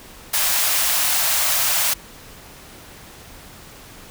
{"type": "high-pass noise", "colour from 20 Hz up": "white", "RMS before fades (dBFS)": -19, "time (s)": [0.33, 1.94], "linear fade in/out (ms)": 10, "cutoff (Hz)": 580, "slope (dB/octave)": 48, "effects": ["pink hiss -42 dBFS RMS until 4.1 s"]}